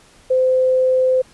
sine tone, 515 Hz, C5, 28 cents flat, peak -12 dBFS, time 0.3-1.22 s, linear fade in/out 10 ms, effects pink hiss -49 dBFS RMS until 1.33 s + resampled to 24000 Hz

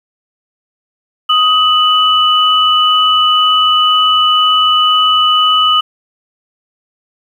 sine tone pair together, 1252 / 2973 Hz, D#6 / F#7, +10 / +8 cents, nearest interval octave + minor third, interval 1498 cents, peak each -10 dBFS, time 1.29-5.81 s, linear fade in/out 10 ms, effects 7-bit

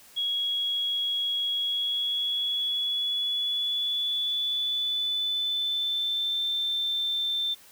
sine tone with pitch glide, 3322 to 3560 Hz, G#7 to A7, 0 to +20 cents, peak -25 dBFS, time 0.16-7.55 s, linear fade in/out 20 ms, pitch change +120 cents, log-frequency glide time 1.53-6.44 s, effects white hiss -53 dBFS RMS until 7.71 s

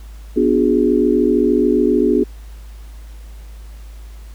sine chord, G# half-diminished seventh, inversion first, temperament equal with one note detuned, 246.9 / 293.7 / 361.8 / 415.3 Hz, B3 / D4 / F#4 / G#4, 0 / 0 / -39 / 0 cents, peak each -17 dBFS, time 0.36-2.24 s, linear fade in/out 10 ms, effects added 53 Hz sine -32 dBFS peak until 4.34 s + pink hiss -49 dBFS RMS until 4.34 s

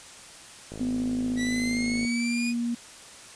click train, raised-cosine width 2 ms, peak -25 dBFS, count 72, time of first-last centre 0.72-2.05 s, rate 53.4 Hz
sine tone with pitch glide, 250.8 to 236.9 Hz, B3 to A#3, +27 to +28 cents, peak -25 dBFS, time 0.8-2.75 s, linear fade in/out 10 ms, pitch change -99 cents, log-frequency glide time 1.28-2.17 s
sawtooth exponential sweep, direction up, 1938 to 2489 Hz, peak -27 dBFS, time 1.36-2.54 s, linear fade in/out 50 ms
effects white hiss -46 dBFS RMS until 3.35 s + resampled to 22050 Hz

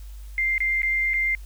sine tone with dropouts, 2097 Hz, C7, 3 cents sharp, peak -20 dBFS, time 0.38-1.35 s, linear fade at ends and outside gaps 1 ms, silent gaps 0.58-0.604 / 0.819-0.831 / 1.135-1.14 s, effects added 50 Hz sine -36 dBFS peak until 1.45 s + white hiss -55 dBFS RMS until 1.45 s

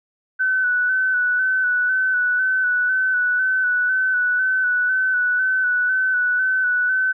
sine tone with vibrato, 1500 Hz, F#6, 23 cents sharp, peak -16 dBFS, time 0.39-7.13 s, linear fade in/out 20 ms, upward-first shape square, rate 2 Hz, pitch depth 25 cents each way, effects none

